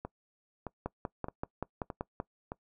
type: two click trains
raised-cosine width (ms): 1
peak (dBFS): -24 / -20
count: 5 / 8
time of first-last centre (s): 0.05-2.519 / 0.86-2.201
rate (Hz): 1.62 / 5.22
effects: noise-tail reverb RT60 0.1 s tail -22 dB re dry